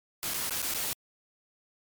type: noise with dropouts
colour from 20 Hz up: white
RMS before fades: -32 dBFS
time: 0.23-0.93 s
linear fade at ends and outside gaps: 0 ms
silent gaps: 0.337-0.343 / 0.495-0.507 / 0.619-0.626 / 0.739-0.746 s
effects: MP3 96 kbps

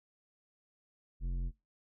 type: tone with tanh clipping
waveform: sine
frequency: 44.04 Hz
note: F1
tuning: 15 cents sharp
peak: -34 dBFS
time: 1.2-1.52 s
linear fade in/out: 50 ms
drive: 11 dB
effects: noise-tail reverb RT60 0.2 s tail -21 dB re dry

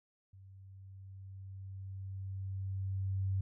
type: tone with level ramp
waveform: sine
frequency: 96.2 Hz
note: G2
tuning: 32 cents flat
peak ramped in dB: -53 to -30 dBFS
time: 0.33-3.41 s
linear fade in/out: 5 ms
effects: none

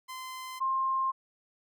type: tone pair in turn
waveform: sawtooth / sine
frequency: 1033 / 1059.6 Hz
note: C6 / C6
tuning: -22 / +22 cents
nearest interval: unison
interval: 44 cents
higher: second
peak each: -35 / -26 dBFS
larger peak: second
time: 0.08-0.6 / 0.6-1.12 s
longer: neither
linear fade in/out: 20 ms
effects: none

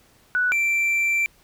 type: tone pair in turn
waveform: sine / triangle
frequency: 1480 / 2347 Hz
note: F#6 / D7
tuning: 0 / -2 cents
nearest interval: minor sixth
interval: 798 cents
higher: second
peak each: -18 / -17 dBFS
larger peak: second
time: 0.35-0.52 / 0.52-1.26 s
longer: second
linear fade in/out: 0 ms
effects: pink hiss -57 dBFS RMS until 1.43 s

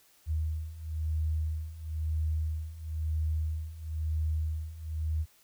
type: beating tone pair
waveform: sine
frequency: 77.78 / 78.78 Hz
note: D#2 / D#2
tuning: 0 / +22 cents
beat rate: 1 Hz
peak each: -34 / -31 dBFS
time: 0.26-5.26 s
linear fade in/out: 50 ms
effects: white hiss -63 dBFS RMS until 5.43 s

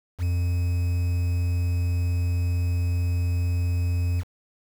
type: tone with quantisation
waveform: triangle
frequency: 87.8 Hz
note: F2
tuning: 10 cents sharp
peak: -19 dBFS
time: 0.18-4.24 s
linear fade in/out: 50 ms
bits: 7
effects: none

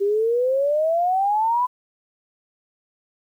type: exponential sweep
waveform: sine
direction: up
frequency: 392 to 1012 Hz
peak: -17 dBFS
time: 0-1.67 s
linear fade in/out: 20 ms
effects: 9-bit

